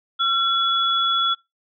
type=tone pair together; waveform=sine; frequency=1357 / 3394 Hz; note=E6 / G#7; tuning=+50 / +37 cents; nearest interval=octave + major third; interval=1587 cents; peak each=-20 dBFS; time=0.19-1.35 s; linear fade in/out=20 ms; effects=noise-tail reverb RT60 0.2 s tail -23 dB re dry